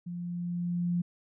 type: tone with level ramp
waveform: sine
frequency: 174.61 Hz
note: F3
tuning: in tune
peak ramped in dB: -35 to -25 dBFS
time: 0.06-1.02 s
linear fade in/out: 10 ms
effects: none